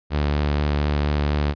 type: tone with vibrato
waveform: sawtooth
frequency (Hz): 73.42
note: D2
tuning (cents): 0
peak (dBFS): -15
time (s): 0.1-1.55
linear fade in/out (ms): 50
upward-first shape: sine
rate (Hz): 4.2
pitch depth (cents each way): 15
effects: resampled to 11025 Hz